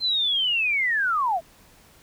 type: linear sweep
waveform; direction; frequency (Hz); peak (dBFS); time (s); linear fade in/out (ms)
sine; down; 4151 to 622.3; -20; 0-1.41; 50
effects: pink hiss -54 dBFS RMS until 2.02 s